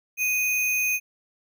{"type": "tone with sample-and-hold", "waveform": "sine", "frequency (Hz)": 2489, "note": "D#7", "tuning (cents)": 0, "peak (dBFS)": -21, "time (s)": [0.17, 1], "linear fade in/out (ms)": 50, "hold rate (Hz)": 8820, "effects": []}